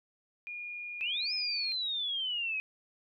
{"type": "tone", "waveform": "sine", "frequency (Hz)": 2431, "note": "D#7", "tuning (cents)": -41, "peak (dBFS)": -38, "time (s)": [0.47, 1.72], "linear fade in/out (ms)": 0}
{"type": "exponential two-way sweep", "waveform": "sine", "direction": "up then down", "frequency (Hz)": [2506, 5200, 2506], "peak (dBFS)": -31, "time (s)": [1.01, 2.6], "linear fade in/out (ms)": 0, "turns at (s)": 1.33}
{"effects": []}